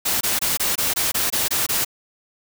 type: noise bursts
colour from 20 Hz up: white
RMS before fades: -21 dBFS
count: 10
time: 0.05-1.848 s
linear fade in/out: 10 ms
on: 160 ms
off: 22 ms
effects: none